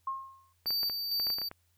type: tone with exponential decay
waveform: sine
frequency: 1072 Hz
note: C6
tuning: 42 cents sharp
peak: -29 dBFS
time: 0.07-0.53 s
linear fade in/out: 5 ms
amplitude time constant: 100 ms
type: clicks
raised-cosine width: 0.5 ms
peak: -28 dBFS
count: 10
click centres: 0.659 / 0.706 / 0.832 / 0.898 / 1.199 / 1.269 / 1.302 / 1.385 / 1.417 / 1.514 s
type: tone with tremolo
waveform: square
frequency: 4620 Hz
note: D8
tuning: 29 cents flat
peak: -29 dBFS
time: 0.66-1.49 s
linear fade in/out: 10 ms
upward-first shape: square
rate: 2.2 Hz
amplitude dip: 40%
effects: added 86 Hz sine -70 dBFS peak until 1.77 s + white hiss -74 dBFS RMS until 1.77 s